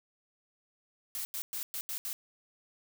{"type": "noise bursts at uneven times", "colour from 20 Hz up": "blue", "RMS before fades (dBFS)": -37, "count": 6, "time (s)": [[1.15, 1.25], [1.34, 1.42], [1.53, 1.63], [1.74, 1.81], [1.89, 1.98], [2.05, 2.13]], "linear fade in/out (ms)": 0, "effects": []}